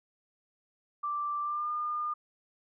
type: tone with pitch glide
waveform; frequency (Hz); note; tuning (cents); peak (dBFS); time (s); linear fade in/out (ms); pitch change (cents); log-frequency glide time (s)
sine; 1174.7 to 1211.2; D6 to D#6; 0 to -47; -30; 1.03-2.14; 10; +53; 1.42-1.7
effects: none